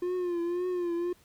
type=tone with vibrato; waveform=triangle; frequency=352.4 Hz; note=F4; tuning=16 cents sharp; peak=-26 dBFS; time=0.02-1.13 s; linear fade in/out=5 ms; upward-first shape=triangle; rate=1.9 Hz; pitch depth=69 cents each way; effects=pink hiss -62 dBFS RMS until 1.24 s